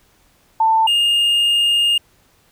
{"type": "tone pair in turn", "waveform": ["sine", "triangle"], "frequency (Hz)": [890, 2831], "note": ["A5", "F7"], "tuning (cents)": [20, 23], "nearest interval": "octave + minor sixth", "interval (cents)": 2003, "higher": "second", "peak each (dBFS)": -11, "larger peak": "neither", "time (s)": [[0.6, 0.87], [0.87, 1.98]], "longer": "second", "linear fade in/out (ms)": 5, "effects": ["pink hiss -56 dBFS RMS until 2.51 s"]}